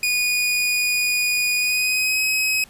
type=tone with pitch glide; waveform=sawtooth; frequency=2461 to 2543 Hz; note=D#7 to D#7; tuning=-20 to +37 cents; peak=-15 dBFS; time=0.03-2.64 s; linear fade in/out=2 ms; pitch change=+57 cents; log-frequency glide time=1.56-2.22 s; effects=pink hiss -49 dBFS RMS until 2.69 s + resampled to 32000 Hz

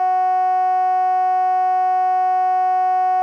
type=tone with band-pass filter; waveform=10% pulse; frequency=370 Hz; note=F#4; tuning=in tune; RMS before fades=-17 dBFS; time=0-3.22 s; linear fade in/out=0 ms; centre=740 Hz; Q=9.2; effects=none

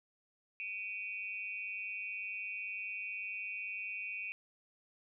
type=tone with amplitude modulation; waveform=sine; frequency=2489 Hz; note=D#7; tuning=in tune; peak=-34 dBFS; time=0.6-4.32 s; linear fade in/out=0 ms; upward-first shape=sine; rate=202 Hz; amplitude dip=100%; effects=none

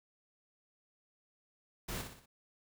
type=noise with echo; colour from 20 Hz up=pink; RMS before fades=-40 dBFS; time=1.88-2.02 s; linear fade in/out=10 ms; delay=60 ms; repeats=4; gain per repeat=-6 dB; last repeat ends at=2.26 s; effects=none

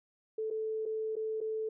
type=tone with dropouts; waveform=sine; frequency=438.2 Hz; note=A4; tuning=7 cents flat; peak=-32 dBFS; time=0.38-1.69 s; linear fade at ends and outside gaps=5 ms; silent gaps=0.503-0.509 / 0.855-0.86 / 1.156-1.165 / 1.405-1.412 s; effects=none

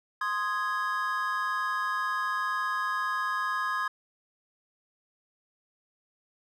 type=chord; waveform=triangle; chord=Ab major; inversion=first; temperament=equal; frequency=1046.5 / 1244.5 / 1661.2 Hz; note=C6 / Eb6 / Ab6; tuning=0 / 0 / 0 cents; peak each=-30 dBFS; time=0.21-3.88 s; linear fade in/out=5 ms; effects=none

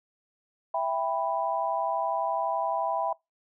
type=chord; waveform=sine; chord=E minor; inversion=none; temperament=just; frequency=659.3 / 791.1 / 988.9 Hz; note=E5 / G5 / B5; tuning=0 / +16 / +2 cents; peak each=-29 / -30 / -30 dBFS; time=0.74-3.13 s; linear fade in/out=5 ms; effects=noise-tail reverb RT60 0.2 s tail -24 dB re dry

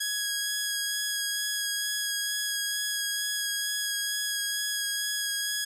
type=tone with vibrato; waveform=10% pulse; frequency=1661 Hz; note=G#6; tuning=in tune; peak=-19 dBFS; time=0-5.65 s; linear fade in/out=10 ms; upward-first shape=sine; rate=2.2 Hz; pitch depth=12 cents each way; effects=none

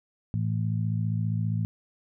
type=harmonic tone; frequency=55 Hz; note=A1; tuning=in tune; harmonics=2 / 3 / 4; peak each=-26 / -30 / -36 dBFS; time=0.34-1.65 s; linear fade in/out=0 ms; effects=none

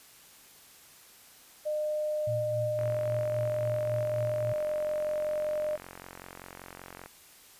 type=tone; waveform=sine; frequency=607 Hz; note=D#5; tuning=43 cents flat; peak=-28 dBFS; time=1.65-5.77 s; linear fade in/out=20 ms
type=tone with tremolo; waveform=sine; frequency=115.6 Hz; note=A#2; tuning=14 cents flat; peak=-31 dBFS; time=2.27-4.53 s; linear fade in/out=5 ms; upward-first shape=sine; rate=3.7 Hz; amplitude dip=55%
type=click train; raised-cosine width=0.5 ms; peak=-28 dBFS; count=194; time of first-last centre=2.79-7.06 s; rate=45.2 Hz
effects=white hiss -55 dBFS RMS until 7.59 s + resampled to 32000 Hz

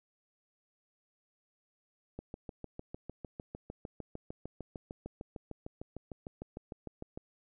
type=click train; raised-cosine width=2 ms; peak=-28 dBFS; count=34; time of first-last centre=2.19-7.175 s; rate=6.62 Hz; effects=none

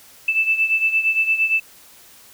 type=beating tone pair; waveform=sine; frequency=2637 / 2645.7 Hz; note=E7 / E7; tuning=0 / +6 cents; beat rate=8.7 Hz; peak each=-17 / -22 dBFS; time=0.28-1.6 s; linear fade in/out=5 ms; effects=white hiss -47 dBFS RMS until 2.33 s

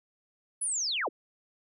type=linear sweep; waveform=sine; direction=down; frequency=10400 to 207.7 Hz; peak=-28 dBFS; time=0.61-1.09 s; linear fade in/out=10 ms; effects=none

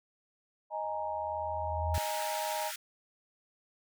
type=chord; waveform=sine; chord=D# suspended fourth; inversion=none; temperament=equal; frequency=622.3 / 830.6 / 932.3 Hz; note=D#5 / G#5 / A#5; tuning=0 / 0 / 0 cents; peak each=-37 dBFS; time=0.7-2.72 s; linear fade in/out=50 ms
type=tone with exponential growth; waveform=sine; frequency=82.4 Hz; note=E2; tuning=in tune; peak=-27 dBFS; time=0.83-1.98 s; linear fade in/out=0 ms; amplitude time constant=250 ms
type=high-pass noise; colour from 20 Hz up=pink; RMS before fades=-40 dBFS; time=1.94-2.76 s; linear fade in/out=5 ms; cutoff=1300 Hz; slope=96 dB/octave
effects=none

